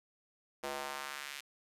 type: tone with high-pass filter sweep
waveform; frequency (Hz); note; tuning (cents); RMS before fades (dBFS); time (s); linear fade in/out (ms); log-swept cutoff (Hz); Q
square; 70.3; C#2; +25; -42; 0.63-1.41; 10; 500 to 2400; 1.2
effects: resampled to 32000 Hz + 10-bit